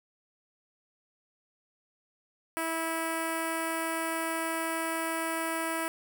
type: tone with notch filter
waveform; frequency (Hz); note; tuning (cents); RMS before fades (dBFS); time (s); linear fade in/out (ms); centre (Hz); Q
5% pulse; 326.4; E4; -17; -32; 2.57-5.88; 0; 3800; 0.55
effects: none